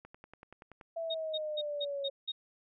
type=click train; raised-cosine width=0.5 ms; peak=-35 dBFS; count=9; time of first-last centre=0.05-0.812 s; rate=10.5 Hz
type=exponential sweep; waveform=sine; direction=down; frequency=667 to 549 Hz; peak=-34 dBFS; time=0.96-2.1 s; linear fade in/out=10 ms
type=tone bursts; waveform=sine; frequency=3729 Hz; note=A#7; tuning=in tune; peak=-33 dBFS; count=6; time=1.1-2.32 s; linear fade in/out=10 ms; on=45 ms; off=190 ms
effects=none